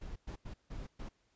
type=noise bursts at uneven times; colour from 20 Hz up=brown; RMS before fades=-43 dBFS; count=5; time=0.01-0.16 / 0.27-0.36 / 0.45-0.54 / 0.7-0.87 / 0.99-1.09 s; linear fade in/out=10 ms; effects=pink hiss -75 dBFS RMS until 1.35 s + resampled to 16000 Hz